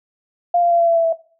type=tone with pitch steps; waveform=sine; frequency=698.5 / 691.7 / 684.9 / 678.2 / 671.6 / 665 / 658.5 Hz; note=F5 / F5 / F5 / E5 / E5 / E5 / E5; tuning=0 / -17 / -34 / +49 / +32 / +15 / -2 cents; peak=-12 dBFS; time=0.54-1.128 s; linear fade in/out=5 ms; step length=84 ms; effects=noise-tail reverb RT60 0.4 s tail -19 dB re dry